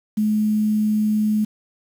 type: tone with quantisation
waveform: sine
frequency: 213.3 Hz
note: G#3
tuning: 46 cents sharp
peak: -16 dBFS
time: 0.17-1.45 s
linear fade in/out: 10 ms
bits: 7
effects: none